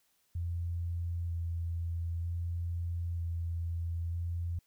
sine tone with vibrato, 85 Hz, F2, 46 cents flat, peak -32 dBFS, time 0.35-4.59 s, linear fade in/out 5 ms, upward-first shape square, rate 0.53 Hz, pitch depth 13 cents each way, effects white hiss -73 dBFS RMS until 4.66 s

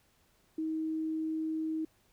sine tone, 316.9 Hz, D#4, 32 cents sharp, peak -31 dBFS, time 0.58-1.85 s, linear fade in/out 5 ms, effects pink hiss -69 dBFS RMS until 2.12 s

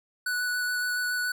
square tone with vibrato, 1480 Hz, F#6, in tune, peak -27 dBFS, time 0.26-1.32 s, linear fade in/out 5 ms, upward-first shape square, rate 7.1 Hz, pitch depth 8 cents each way, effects none

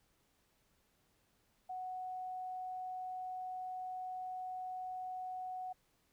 sine tone, 740 Hz, F#5, in tune, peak -40 dBFS, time 1.69-5.73 s, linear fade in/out 10 ms, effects pink hiss -75 dBFS RMS until 6.12 s

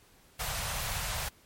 pink band-stop noise, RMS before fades -34 dBFS, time 0.39-1.29 s, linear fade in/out 10 ms, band 150 to 600 Hz, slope 24 dB/octave, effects pink hiss -61 dBFS RMS until 1.45 s + MP3 64 kbps

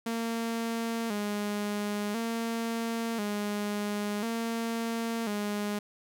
sawtooth tone with vibrato, 217.7 Hz, A3, 18 cents flat, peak -26 dBFS, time 0.06-5.79 s, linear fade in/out 5 ms, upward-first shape square, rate 0.48 Hz, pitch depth 90 cents each way, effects none

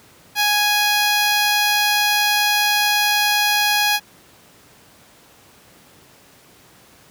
10% pulse tone, 830.6 Hz, G#5, in tune, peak -7 dBFS, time 0.35-4 s, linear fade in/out 50 ms, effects pink hiss -49 dBFS RMS until 7.1 s + high-pass 100 Hz 12 dB/octave

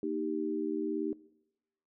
sine chord, Eb major, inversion second, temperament equal, 233.1 / 311.1 / 392 Hz, Bb3 / Eb4 / G4, 0 / 0 / 0 cents, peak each -39 / -34 / -35 dBFS, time 0.03-1.13 s, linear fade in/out 2 ms, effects noise-tail reverb RT60 0.9 s tail -21 dB re dry

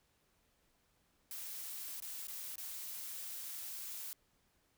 blue noise with dropouts, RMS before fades -45 dBFS, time 1.31-4.13 s, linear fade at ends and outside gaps 1 ms, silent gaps 2.002-2.022 / 2.271-2.282 / 2.557-2.58 s, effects pink hiss -75 dBFS RMS until 4.77 s

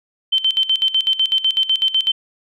sine tone with tremolo, 3092 Hz, G7, 24 cents flat, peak -12 dBFS, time 0.32-2.12 s, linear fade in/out 10 ms, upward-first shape square, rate 8 Hz, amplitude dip 80%, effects none

